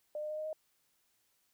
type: tone with pitch steps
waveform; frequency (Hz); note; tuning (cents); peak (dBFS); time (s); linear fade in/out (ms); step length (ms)
sine; 602 / 607.6 / 613.2 / 618.9 / 624.7; D5 / D#5 / D#5 / D#5 / D#5; +43 / -41 / -25 / -9 / +7; -36; 0.15-0.53; 2; 76
effects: white hiss -75 dBFS RMS until 1.53 s